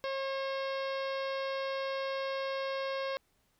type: harmonic tone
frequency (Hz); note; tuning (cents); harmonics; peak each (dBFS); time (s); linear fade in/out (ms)
540; C#5; -45; 1 / 2 / 3 / 4 / 5 / 6 / 7 / 8 / 9 / 10; -34 / -40 / -44 / -46 / -48 / -50 / -51 / -52 / -53 / -54; 0.04-3.17; 0
effects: pink hiss -73 dBFS RMS until 3.59 s